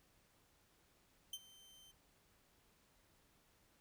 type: tone with ADSR envelope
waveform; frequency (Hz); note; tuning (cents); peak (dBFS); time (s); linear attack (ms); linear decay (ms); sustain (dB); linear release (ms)
sawtooth; 3100; G7; -20; -38; 1.33-1.92; 4; 45; -20; 16
effects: pink hiss -73 dBFS RMS until 3.8 s